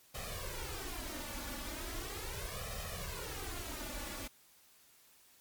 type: noise with flanger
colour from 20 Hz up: pink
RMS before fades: -42 dBFS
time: 0.14-4.28 s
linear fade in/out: 10 ms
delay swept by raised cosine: 1.6 to 3.5 ms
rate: 0.38 Hz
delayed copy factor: +0.85
effects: white hiss -64 dBFS RMS until 5.4 s + MP3 96 kbps